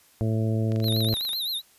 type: harmonic tone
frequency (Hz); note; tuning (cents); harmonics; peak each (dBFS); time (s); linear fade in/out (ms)
110.7; A2; +11; 1 / 2 / 3 / 4 / 5 / 6; -23 / -29 / -33 / -35 / -37 / -39; 0.21-1.14; 0
type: click train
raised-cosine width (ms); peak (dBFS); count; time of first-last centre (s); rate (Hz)
0.2; -24; 16; 0.72-1.332; 24.5
type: tone with vibrato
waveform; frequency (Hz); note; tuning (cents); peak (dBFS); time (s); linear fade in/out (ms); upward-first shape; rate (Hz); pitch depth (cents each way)
square; 3900; B7; -23; -27; 0.82-1.62; 50; triangle; 7.7; 160
effects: white hiss -58 dBFS RMS until 1.78 s + resampled to 32000 Hz